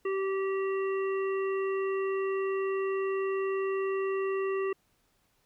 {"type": "harmonic tone with a mistuned harmonic", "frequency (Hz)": 387.1, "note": "G4", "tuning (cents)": -22, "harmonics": [1, 3, 5, 7], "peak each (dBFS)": [-28, -38, -42, -45], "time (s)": [0.05, 4.73], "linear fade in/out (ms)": 5, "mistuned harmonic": 7, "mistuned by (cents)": 17, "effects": ["pink hiss -71 dBFS RMS until 5.45 s"]}